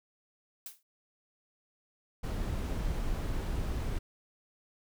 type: noise with exponential decay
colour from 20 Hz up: blue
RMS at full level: -39 dBFS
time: 0.66-0.83 s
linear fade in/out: 2 ms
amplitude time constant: 35 ms
type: noise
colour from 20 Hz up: brown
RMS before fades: -33 dBFS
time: 2.23-3.99 s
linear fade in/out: 10 ms
effects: none